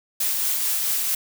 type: noise with tremolo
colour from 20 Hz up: blue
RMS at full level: -22 dBFS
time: 0.2-1.15 s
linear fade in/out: 5 ms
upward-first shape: triangle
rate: 4.5 Hz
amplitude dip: 30%
effects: none